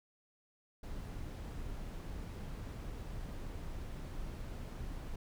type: noise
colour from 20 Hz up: brown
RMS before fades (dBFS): -43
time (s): 0.83-5.16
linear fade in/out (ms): 5
effects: none